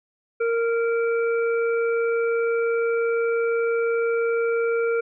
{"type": "harmonic tone", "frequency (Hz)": 462.9, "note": "A#4", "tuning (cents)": -12, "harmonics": [1, 3, 5], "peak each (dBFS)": [-20, -29, -35], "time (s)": [0.4, 5.01], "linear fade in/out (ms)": 10, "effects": []}